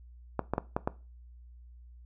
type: clicks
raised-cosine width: 1 ms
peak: -14 dBFS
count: 5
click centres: 0.393 / 0.536 / 0.581 / 0.765 / 0.875 s
effects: noise-tail reverb RT60 0.3 s tail -18 dB re dry + added 60 Hz sine -49 dBFS peak until 2.05 s